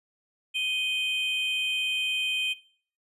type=tone pair together; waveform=triangle; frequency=2495 / 3132 Hz; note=D#7 / G7; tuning=+4 / -2 cents; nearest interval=major third; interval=394 cents; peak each=-28 / -27 dBFS; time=0.54-2.54 s; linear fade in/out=20 ms; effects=noise-tail reverb RT60 0.5 s tail -18 dB re dry + resampled to 32000 Hz